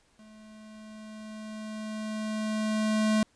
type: tone with level ramp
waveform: square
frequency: 215.9 Hz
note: A3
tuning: 33 cents flat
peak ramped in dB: -51 to -22 dBFS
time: 0.19-3.23 s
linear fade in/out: 2 ms
effects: pink hiss -66 dBFS RMS until 3.35 s + resampled to 22050 Hz